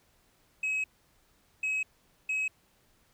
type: tone bursts at uneven times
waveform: sine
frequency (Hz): 2556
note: D#7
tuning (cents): +46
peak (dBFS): -25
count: 3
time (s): 0.63-0.84 / 1.63-1.83 / 2.29-2.48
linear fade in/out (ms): 5
effects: tanh soft clip ceiling -27 dBFS + pink hiss -67 dBFS RMS until 3.13 s